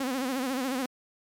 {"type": "tone with vibrato", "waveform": "sawtooth", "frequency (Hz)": 260.7, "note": "C4", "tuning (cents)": -6, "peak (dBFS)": -24, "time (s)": [0, 0.86], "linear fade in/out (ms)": 5, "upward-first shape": "sine", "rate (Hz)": 14, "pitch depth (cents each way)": 100, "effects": ["MP3 96 kbps"]}